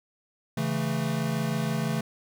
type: chord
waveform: square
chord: A major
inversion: first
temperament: equal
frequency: 138.59 / 164.81 / 220 Hz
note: C#3 / E3 / A3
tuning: 0 / 0 / 0 cents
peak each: -31 dBFS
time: 0.57-2.01 s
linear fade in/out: 5 ms
effects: none